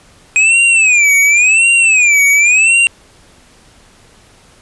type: tone with vibrato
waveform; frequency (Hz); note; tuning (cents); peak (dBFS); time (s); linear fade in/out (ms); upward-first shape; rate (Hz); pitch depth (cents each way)
square; 2494; D#7; +3; -7; 0.36-2.87; 0; sine; 0.92; 180
effects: pink hiss -45 dBFS RMS until 4.61 s + resampled to 24000 Hz